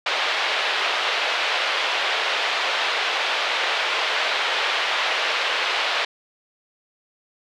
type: band-pass noise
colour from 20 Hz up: white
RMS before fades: -23 dBFS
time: 0.06-6.05 s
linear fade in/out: 5 ms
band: 480 to 3600 Hz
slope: 24 dB/octave
effects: none